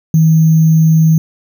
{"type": "tone with sample-and-hold", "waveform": "sine", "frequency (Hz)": 160, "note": "D#3", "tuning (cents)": 49, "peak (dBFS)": -5, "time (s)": [0.14, 1.18], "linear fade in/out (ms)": 2, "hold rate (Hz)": 6300, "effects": []}